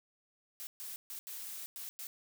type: noise bursts at uneven times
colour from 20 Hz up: blue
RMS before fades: -44 dBFS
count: 6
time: 0.6-0.67 / 0.8-0.96 / 1.1-1.19 / 1.27-1.66 / 1.76-1.89 / 1.99-2.07 s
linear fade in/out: 0 ms
effects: none